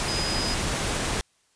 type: tone in noise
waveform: sine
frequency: 4978 Hz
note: D#8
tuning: in tune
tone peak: -29 dBFS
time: 0.08-0.54 s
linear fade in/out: 0 ms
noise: pink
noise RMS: -27 dBFS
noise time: 0-1.21 s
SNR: -5 dB
effects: white hiss -66 dBFS RMS until 1.55 s + resampled to 22050 Hz